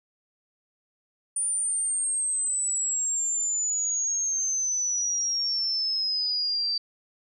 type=exponential sweep; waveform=sine; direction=down; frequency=9350 to 4647 Hz; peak=-24 dBFS; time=1.36-6.78 s; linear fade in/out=5 ms; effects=none